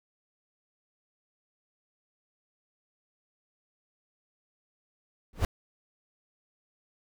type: noise with exponential growth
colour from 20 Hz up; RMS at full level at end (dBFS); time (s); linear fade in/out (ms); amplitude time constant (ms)
brown; -19; 5.33-5.45; 2; 25
effects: none

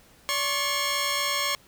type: tone pair together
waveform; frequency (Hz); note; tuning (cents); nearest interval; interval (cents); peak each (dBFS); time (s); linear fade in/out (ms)
10% pulse; 573.8 / 1084; D5 / C#6; -40 / -39; major seventh; 1101; -22 / -17; 0.29-1.55; 0
effects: pink hiss -56 dBFS RMS until 1.67 s

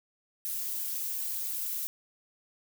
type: noise with flanger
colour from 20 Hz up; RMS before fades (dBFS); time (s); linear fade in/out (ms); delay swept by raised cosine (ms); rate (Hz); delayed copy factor
violet; -34; 0.45-1.87; 0; 1.4 to 4.8; 2.7; -0.75
effects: none

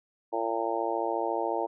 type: harmonic tone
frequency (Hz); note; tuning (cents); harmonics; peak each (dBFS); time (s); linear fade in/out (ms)
114.1; A#2; -37; 3 / 4 / 5 / 6 / 7 / 8; -34 / -34 / -34 / -34 / -34 / -34; 0.32-1.67; 20
effects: none

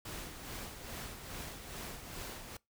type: noise with tremolo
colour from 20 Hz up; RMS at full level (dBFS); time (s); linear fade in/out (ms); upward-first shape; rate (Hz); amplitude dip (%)
pink; -43; 0.05-2.57; 5; sine; 2.4; 50
effects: noise-tail reverb RT60 0.2 s tail -24 dB re dry

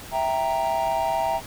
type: chord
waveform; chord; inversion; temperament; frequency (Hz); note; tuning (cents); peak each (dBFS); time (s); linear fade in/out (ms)
triangle; E diminished; none; equal; 659.3 / 784 / 932.3; E5 / G5 / Bb5; 0 / 0 / 0; -24; 0.11-1.41; 50
effects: pink hiss -40 dBFS RMS until 1.46 s

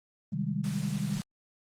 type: chord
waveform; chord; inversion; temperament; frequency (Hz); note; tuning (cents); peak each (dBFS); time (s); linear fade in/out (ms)
sine; Ab major seventh; first; equal with one note detuned; 130.81 / 155.56 / 196.56 / 207.7; C3 / Eb3 / G3 / Ab3; 0 / 0 / +5 / 0; -36 / -33 / -33 / -36; 0.32-1.21; 10
type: noise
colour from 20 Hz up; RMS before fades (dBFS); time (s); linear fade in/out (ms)
white; -41; 0.64-1.22; 0
effects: low-pass 8000 Hz 12 dB/octave + Opus 24 kbps

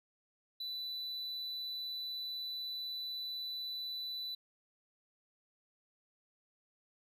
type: tone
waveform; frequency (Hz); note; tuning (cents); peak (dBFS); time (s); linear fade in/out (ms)
triangle; 3982; B7; +14; -37; 0.6-4.35; 5
effects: none

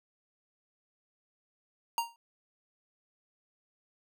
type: tone with exponential decay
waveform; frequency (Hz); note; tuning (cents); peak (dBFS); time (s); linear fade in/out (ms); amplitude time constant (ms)
square; 932.3; A#5; 0; -25; 1.98-2.16; 1; 37
effects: none

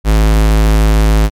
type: tone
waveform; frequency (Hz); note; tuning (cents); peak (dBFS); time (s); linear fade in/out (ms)
square; 53.3; G#1; +46; -7; 0.04-1.3; 50
effects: MP3 96 kbps

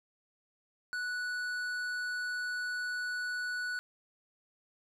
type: tone with tanh clipping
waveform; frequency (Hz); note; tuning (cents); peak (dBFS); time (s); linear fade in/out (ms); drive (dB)
sine; 1477; F#6; -3; -35; 0.93-3.79; 0; 11
effects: none

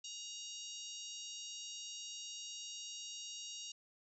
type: harmonic tone with a mistuned harmonic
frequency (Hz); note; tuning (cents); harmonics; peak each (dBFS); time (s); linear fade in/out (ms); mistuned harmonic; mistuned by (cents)
948; A#5; +29; 3 / 4 / 5 / 6 / 7 / 8; -51 / -51 / -54 / -51 / -52 / -58; 0.04-3.72; 5; 5; -53
effects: none

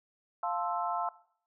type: chord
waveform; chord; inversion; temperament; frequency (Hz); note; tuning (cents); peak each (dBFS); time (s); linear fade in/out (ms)
sine; F major seventh; none; equal; 698.5 / 880 / 1046.5 / 1318.5; F5 / A5 / C6 / E6; 0 / 0 / 0 / 0; -34 / -35 / -36 / -37; 0.43-1.09; 2
effects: noise-tail reverb RT60 0.6 s tail -20 dB re dry

